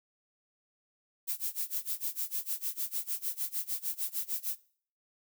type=noise with tremolo; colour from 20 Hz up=violet; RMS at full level=-32 dBFS; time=1.27-4.57 s; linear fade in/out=20 ms; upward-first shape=sine; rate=6.6 Hz; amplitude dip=95%; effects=noise-tail reverb RT60 0.5 s tail -21 dB re dry